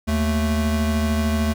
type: tone pair together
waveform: square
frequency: 77.78 / 220 Hz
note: D#2 / A3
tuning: 0 / 0 cents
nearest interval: octave + tritone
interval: 1800 cents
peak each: -22 dBFS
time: 0.07-1.54 s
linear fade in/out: 20 ms
effects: none